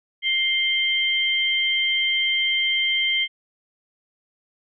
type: tone pair together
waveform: sine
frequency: 2100 / 3146 Hz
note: C7 / G7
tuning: +6 / +6 cents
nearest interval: perfect fifth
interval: 700 cents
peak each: -22 / -21 dBFS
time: 0.22-3.28 s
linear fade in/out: 50 ms
effects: none